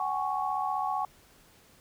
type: chord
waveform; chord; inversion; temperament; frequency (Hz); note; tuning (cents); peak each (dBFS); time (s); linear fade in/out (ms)
sine; F# suspended second; none; equal with one note detuned; 755.1 / 830.6 / 1108.7; F#5 / G#5 / C#6; +35 / 0 / 0; -32; 0-1.05; 2
effects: pink hiss -59 dBFS RMS until 1.8 s